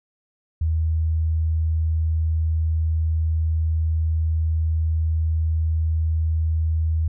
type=tone; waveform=sine; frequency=80 Hz; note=D#2; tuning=49 cents sharp; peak=-18 dBFS; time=0.61-7.08 s; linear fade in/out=5 ms; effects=none